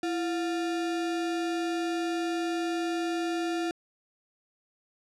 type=tone with sample-and-hold; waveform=sine; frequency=335 Hz; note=E4; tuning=28 cents sharp; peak=-27 dBFS; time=0.03-3.71 s; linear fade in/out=2 ms; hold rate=1050 Hz; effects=low-pass 7000 Hz 12 dB/octave